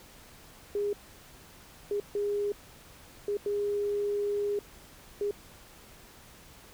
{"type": "tone bursts at uneven times", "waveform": "sine", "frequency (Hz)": 409.4, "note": "G#4", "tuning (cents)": -25, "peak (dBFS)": -27, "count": 6, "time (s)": [[0.75, 0.93], [1.91, 2], [2.15, 2.52], [3.28, 3.37], [3.46, 4.59], [5.21, 5.31]], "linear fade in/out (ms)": 2, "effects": ["pink hiss -53 dBFS RMS until 6.73 s"]}